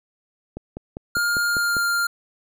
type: click train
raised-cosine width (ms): 2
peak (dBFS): -18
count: 7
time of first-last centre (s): 0.57-1.768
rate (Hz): 5.01
type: tone with pitch glide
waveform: square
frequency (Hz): 1411 to 1398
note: F6 to F6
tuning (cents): +17 to +1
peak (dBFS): -20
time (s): 1.15-2.07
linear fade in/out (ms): 5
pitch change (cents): -16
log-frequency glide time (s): 1.47-1.83
effects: none